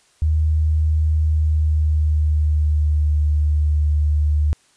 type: tone with pitch glide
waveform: sine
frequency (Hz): 77.7 to 74.92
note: D#2 to D2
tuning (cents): -2 to +35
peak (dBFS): -14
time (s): 0.22-4.53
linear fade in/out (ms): 0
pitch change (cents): -63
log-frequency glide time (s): 1.19-3.21
effects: white hiss -57 dBFS RMS until 4.76 s + resampled to 22050 Hz